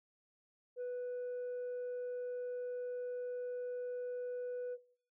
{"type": "tone", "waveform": "sine", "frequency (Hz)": 493.9, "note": "B4", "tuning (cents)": 0, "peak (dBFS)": -35, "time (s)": [0.76, 4.78], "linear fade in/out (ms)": 50, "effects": ["noise-tail reverb RT60 0.5 s tail -19 dB re dry", "tanh soft clip ceiling -37 dBFS"]}